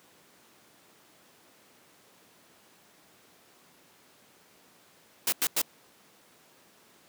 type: noise bursts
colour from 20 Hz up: white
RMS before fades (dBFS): -26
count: 3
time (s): 5.27-5.617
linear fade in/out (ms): 2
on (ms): 53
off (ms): 94
effects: pink hiss -59 dBFS RMS until 7.08 s + high-pass 200 Hz 12 dB/octave